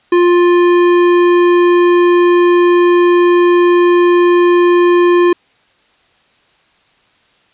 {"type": "tone with tanh clipping", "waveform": "sine", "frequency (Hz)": 351, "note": "F4", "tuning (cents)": 9, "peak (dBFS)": -8, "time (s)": [0.12, 5.33], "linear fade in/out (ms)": 5, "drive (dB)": 16, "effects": ["white hiss -53 dBFS RMS until 7.53 s", "resampled to 8000 Hz"]}